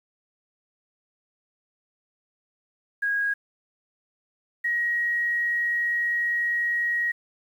sine tone pair in turn, 1642 / 1894.9 Hz, G#6 / A#6, -20 / +28 cents, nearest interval major second, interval 248 cents, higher second, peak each -22 dBFS, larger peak neither, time 3.02-3.34 / 4.64-7.12 s, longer second, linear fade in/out 10 ms, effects 9-bit

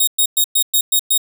5% pulse tone bursts, 3749 Hz, A#7, 9 cents sharp, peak -4 dBFS, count 7, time 0-1.178 s, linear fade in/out 5 ms, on 74 ms, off 110 ms, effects none

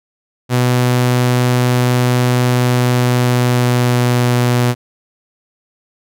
sawtooth tone with pitch glide, 124.1 to 122.46 Hz, B2 to B2, +9 to -14 cents, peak -7 dBFS, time 0.49-4.75 s, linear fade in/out 50 ms, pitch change -23 cents, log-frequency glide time 2.59-4.45 s, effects none

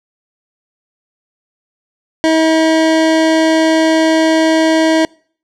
25% pulse tone, 320.2 Hz, D#4, 50 cents sharp, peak -5 dBFS, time 2.24-5.05 s, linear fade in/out 0 ms, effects noise-tail reverb RT60 0.5 s tail -26 dB re dry + low-pass 6000 Hz 12 dB/octave

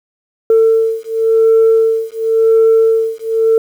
sine beating tone pair, 448.3 / 449.23 Hz, A4 / A4, +32 / +36 cents, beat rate 0.93 Hz, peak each -10 dBFS, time 0.5-3.58 s, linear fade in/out 2 ms, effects tanh soft clip ceiling -3 dBFS + 7-bit

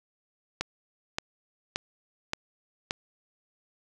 click train, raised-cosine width 0.2 ms, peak -11 dBFS, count 5, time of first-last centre 0.61-2.909 s, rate 1.74 Hz, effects none

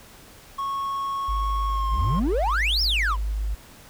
triangle tone with pitch glide, 1100 to 1066.2 Hz, C#6 to C6, -14 to +32 cents, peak -23 dBFS, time 0.58-2.2 s, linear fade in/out 10 ms, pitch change -54 cents, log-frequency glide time 1.66-1.9 s
sine tone, 51.8 Hz, G#1, 4 cents flat, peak -23 dBFS, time 1.28-3.55 s, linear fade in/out 10 ms
triangle exponential two-way sweep, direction up then down, 41.99 to 5588 to 922 Hz, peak -19 dBFS, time 1.89-3.17 s, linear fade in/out 50 ms, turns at 2.82 s
effects tanh soft clip ceiling -12 dBFS + pink hiss -48 dBFS RMS until 3.89 s

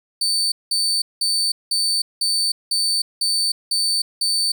35% pulse tone bursts, 4548 Hz, C#8, 44 cents sharp, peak -16 dBFS, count 9, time 0.21-4.52 s, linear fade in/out 5 ms, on 310 ms, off 190 ms, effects none

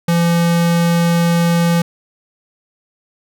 square tone, 170.1 Hz, F3, 45 cents flat, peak -12 dBFS, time 0.08-1.82 s, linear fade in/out 5 ms, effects none

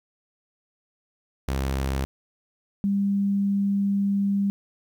sawtooth / sine tone pair in turn, 67.1 / 199.22 Hz, C2 / G3, +44 / +28 cents, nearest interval octave + perfect fifth, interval 1884 cents, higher second, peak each -20 dBFS, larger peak neither, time 1.48-2.05 / 2.84-4.5 s, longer second, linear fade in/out 0 ms, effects 10-bit

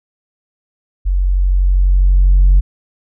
sine tone with level ramp, 46.06 Hz, F#1, 7 cents flat, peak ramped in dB -11 to -3 dBFS, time 1.05-2.61 s, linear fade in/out 20 ms, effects tanh soft clip ceiling -3 dBFS

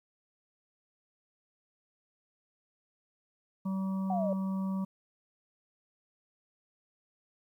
harmonic tone, 191.5 Hz, G3, 40 cents flat, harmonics 1 / 3 / 5 / 6, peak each -30 / -48 / -47 / -49 dBFS, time 3.65-4.85 s, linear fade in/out 10 ms
sine exponential sweep, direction down, 761 to 568 Hz, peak -30 dBFS, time 4.1-4.33 s, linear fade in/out 2 ms
effects 11-bit

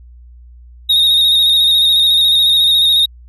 triangle tone with vibrato, 3729 Hz, A#7, in tune, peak -7 dBFS, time 0.89-3.06 s, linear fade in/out 10 ms, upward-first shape square, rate 14 Hz, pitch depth 27 cents each way, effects added 60 Hz sine -36 dBFS peak until 3.28 s

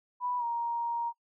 sine tone with pitch glide, 986 to 938.2 Hz, B5 to A#5, -3 to +11 cents, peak -29 dBFS, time 0.2-1.13 s, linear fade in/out 50 ms, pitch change -86 cents, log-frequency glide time 0.38-0.44 s, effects noise-tail reverb RT60 0.1 s tail -24 dB re dry

